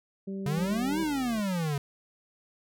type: harmonic tone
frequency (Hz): 194.4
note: G3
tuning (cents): -14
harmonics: 1 / 2 / 3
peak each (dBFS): -33 / -39 / -50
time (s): 0.27-1.04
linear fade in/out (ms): 10
type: exponential two-way sweep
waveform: square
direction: up then down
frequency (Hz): 137.5 to 329.6 to 137.5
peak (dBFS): -28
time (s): 0.46-1.78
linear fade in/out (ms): 2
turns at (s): 1
type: click train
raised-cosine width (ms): 2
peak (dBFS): -33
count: 65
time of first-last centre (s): 0.58-1.396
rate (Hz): 78.4
effects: none